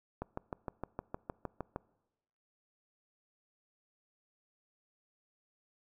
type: click train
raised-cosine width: 1 ms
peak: -23 dBFS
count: 11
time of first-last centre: 0.22-1.761 s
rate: 6.49 Hz
effects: noise-tail reverb RT60 1.0 s tail -23 dB re dry